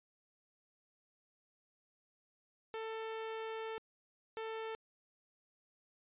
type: tone bursts at uneven times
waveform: sawtooth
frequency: 444.7 Hz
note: A4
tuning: 18 cents sharp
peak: -36 dBFS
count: 2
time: 2.74-3.78 / 4.37-4.75 s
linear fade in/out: 0 ms
effects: resampled to 8000 Hz